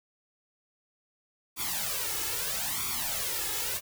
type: noise with flanger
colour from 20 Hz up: white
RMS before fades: -32 dBFS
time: 1.56-3.81 s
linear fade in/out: 50 ms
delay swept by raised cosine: 0.86 to 2.36 ms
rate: 0.77 Hz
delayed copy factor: +0.85
effects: none